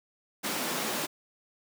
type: high-pass noise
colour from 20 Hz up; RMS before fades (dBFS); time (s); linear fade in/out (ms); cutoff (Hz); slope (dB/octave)
pink; -32; 0.43-1.07; 20; 200; 24
effects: none